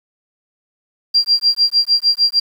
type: tone with tremolo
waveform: sine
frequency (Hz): 4754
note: D8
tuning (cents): +20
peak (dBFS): -8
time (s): 1.14-2.4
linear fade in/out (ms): 10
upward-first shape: sine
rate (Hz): 6.6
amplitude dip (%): 100
effects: 7-bit